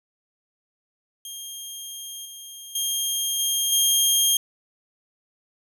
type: tone with level steps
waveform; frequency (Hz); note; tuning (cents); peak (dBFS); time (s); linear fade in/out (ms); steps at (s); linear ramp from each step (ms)
15% pulse; 3219; G7; +45; -27 / -31 / -16 / -14 / -10; 1.25-4.37; 2; 2.25 / 2.75 / 3.39 / 3.72; 5
effects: none